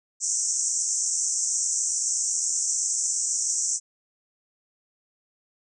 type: band-pass noise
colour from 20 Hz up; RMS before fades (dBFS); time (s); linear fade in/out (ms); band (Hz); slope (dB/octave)
white; -26; 0.2-3.8; 50; 5700 to 8200; 96
effects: none